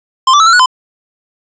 square tone with pitch steps, 1046 / 1166 / 1307 / 1356 / 1465 / 1022 Hz, C6 / D6 / E6 / E6 / F#6 / C6, -1 / -13 / -15 / +49 / -18 / -41 cents, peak -5 dBFS, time 0.27-0.66 s, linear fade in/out 5 ms, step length 65 ms, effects resampled to 16000 Hz + 7-bit

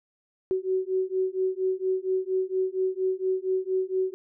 sine beating tone pair, 373.4 / 377.7 Hz, F#4 / F#4, +16 / +36 cents, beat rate 4.3 Hz, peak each -27 dBFS, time 0.51-4.14 s, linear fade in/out 0 ms, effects none

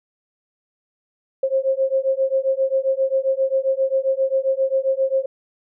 sine beating tone pair, 530 / 537.5 Hz, C5 / C5, +22 / +47 cents, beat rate 7.5 Hz, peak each -20 dBFS, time 1.43-5.26 s, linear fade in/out 5 ms, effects none

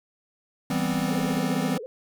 square chord, C major seventh, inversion first, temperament equal, 164.81 / 196 / 246.9 / 261.6 Hz, E3 / G3 / B3 / C4, 0 / 0 / 0 / 0 cents, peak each -30 dBFS, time 0.7-1.78 s, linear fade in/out 5 ms
pink noise, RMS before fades -45 dBFS, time 0.7-1.39 s, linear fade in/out 0 ms
sine tone with vibrato, 469.3 Hz, A#4, 12 cents sharp, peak -34 dBFS, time 1.08-1.86 s, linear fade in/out 0 ms, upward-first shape sine, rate 16 Hz, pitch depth 210 cents each way
effects none

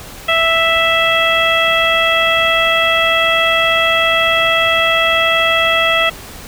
harmonic tone, 659 Hz, E5, 1 cent flat, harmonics 1 / 2 / 3 / 4 / 5, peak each -17 / -17 / -17 / -17 / -17 dBFS, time 0.28-6.1 s, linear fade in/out 10 ms, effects pink hiss -33 dBFS RMS until 6.47 s

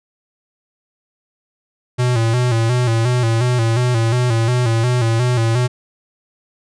square tone with vibrato, 119 Hz, A#2, 36 cents sharp, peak -14 dBFS, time 1.98-5.68 s, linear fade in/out 20 ms, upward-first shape square, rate 2.8 Hz, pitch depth 76 cents each way, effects resampled to 22050 Hz

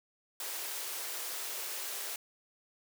white high-pass noise, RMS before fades -39 dBFS, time 0.4-2.16 s, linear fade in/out 2 ms, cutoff 340 Hz, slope 48 dB/octave, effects none

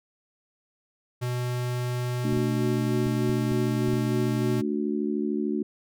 square tone, 123.47 Hz, B2, in tune, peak -27 dBFS, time 1.21-4.62 s, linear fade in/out 20 ms
harmonic tone, 73.42 Hz, D2, in tune, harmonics 3 / 4 / 5, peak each -28 / -29 / -30 dBFS, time 2.24-5.63 s, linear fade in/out 5 ms
clicks, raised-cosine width 5 ms, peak -26 dBFS, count 7, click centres 2.328 / 2.372 / 3.065 / 3.295 / 3.518 / 3.883 / 3.934 s
effects none

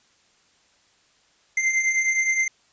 square beating tone pair, 2078 / 2087.6 Hz, C7 / C7, -12 / -4 cents, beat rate 9.6 Hz, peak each -28 / -21 dBFS, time 1.57-2.48 s, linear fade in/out 5 ms, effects white hiss -61 dBFS RMS until 2.72 s + resampled to 16000 Hz

